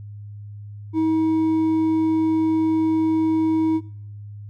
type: tone with hard clipping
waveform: sine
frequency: 318.9 Hz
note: D#4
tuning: 43 cents sharp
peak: -18 dBFS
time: 0.93-3.81 s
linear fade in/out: 50 ms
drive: 4 dB
effects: noise-tail reverb RT60 0.7 s tail -20 dB re dry + added 103 Hz sine -34 dBFS peak until 4.49 s